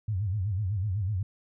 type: tone with vibrato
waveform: sine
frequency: 99 Hz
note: G2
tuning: 18 cents sharp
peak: -26 dBFS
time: 0.08-1.23 s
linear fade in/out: 5 ms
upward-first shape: sine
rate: 8 Hz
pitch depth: 180 cents each way
effects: none